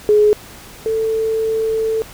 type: tone pair in turn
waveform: sine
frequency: 420.4 / 443.7 Hz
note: G#4 / A4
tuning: +21 / +14 cents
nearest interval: minor second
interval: 93 cents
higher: second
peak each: -8 / -15 dBFS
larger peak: first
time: 0.09-0.33 / 0.86-2.02 s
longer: second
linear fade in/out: 0 ms
effects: pink hiss -38 dBFS RMS until 2.13 s